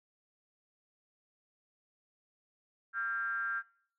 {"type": "ring-modulated tone", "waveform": "triangle", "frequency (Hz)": 110, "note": "A2", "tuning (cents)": 0, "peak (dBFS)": -27, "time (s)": [2.93, 3.63], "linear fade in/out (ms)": 50, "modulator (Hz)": 1490, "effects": ["noise-tail reverb RT60 0.5 s tail -19 dB re dry"]}